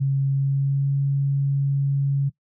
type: tone with pitch glide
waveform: sine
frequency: 137 to 139.07 Hz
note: C#3 to C#3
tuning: -20 to +6 cents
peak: -18 dBFS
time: 0-2.3 s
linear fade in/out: 20 ms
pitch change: +26 cents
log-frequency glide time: 0.3-0.93 s
effects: noise-tail reverb RT60 0.1 s tail -19 dB re dry